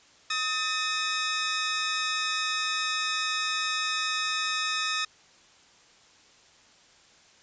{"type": "tone pair together", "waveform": "15% pulse", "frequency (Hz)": [1265, 1798.8], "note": ["D#6", "A6"], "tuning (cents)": [28, 38], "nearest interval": "tritone", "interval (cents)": 610, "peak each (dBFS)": [-22, -24], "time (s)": [0.3, 5.05], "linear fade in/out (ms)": 5, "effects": ["white hiss -57 dBFS RMS until 7.42 s", "resampled to 16000 Hz"]}